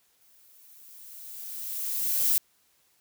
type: noise with exponential growth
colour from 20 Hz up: violet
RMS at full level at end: -22 dBFS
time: 0.21-2.38 s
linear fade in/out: 0 ms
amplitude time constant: 470 ms
effects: white hiss -67 dBFS RMS until 3 s